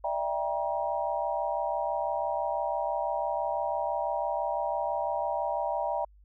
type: chord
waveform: sine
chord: E half-diminished seventh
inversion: third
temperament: just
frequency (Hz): 593.3 / 659.3 / 791.1 / 949.3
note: D5 / E5 / G5 / Bb5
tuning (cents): +18 / 0 / +16 / +31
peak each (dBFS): -33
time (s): 0.04-6.05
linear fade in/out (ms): 5
effects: added 50 Hz sine -54 dBFS peak until 6.24 s